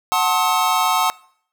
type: chord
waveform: square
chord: F# diminished seventh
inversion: none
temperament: just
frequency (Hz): 740 / 888 / 1065.6 / 1278.7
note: F#5 / A5 / C6 / Eb6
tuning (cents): 0 / +16 / +31 / +47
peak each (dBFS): -22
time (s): 0.12-1.1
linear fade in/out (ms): 0
effects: noise-tail reverb RT60 0.6 s tail -22 dB re dry